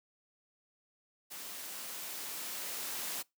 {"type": "noise with level ramp", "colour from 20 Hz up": "white", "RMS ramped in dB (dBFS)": [-45, -38], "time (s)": [1.3, 3.23], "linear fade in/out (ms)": 20, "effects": ["noise-tail reverb RT60 0.2 s tail -24 dB re dry", "high-pass 200 Hz 12 dB/octave"]}